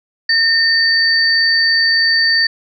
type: tone pair together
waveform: sine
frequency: 1818 / 4581 Hz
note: A#6 / D8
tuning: -44 / -44 cents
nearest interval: octave + major third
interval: 1600 cents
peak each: -13 dBFS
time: 0.29-2.47 s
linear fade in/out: 5 ms
effects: none